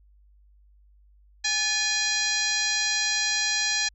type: harmonic tone with a mistuned harmonic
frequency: 819 Hz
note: G#5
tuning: 24 cents flat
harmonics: 1 / 2 / 3 / 4 / 5 / 6 / 7 / 8 / 9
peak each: -39 / -29 / -32 / -35 / -28 / -33 / -30 / -34 / -36 dBFS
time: 1.44-3.89 s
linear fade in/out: 10 ms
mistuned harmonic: 2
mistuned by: +100 cents
effects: added 50 Hz sine -54 dBFS peak until 3.94 s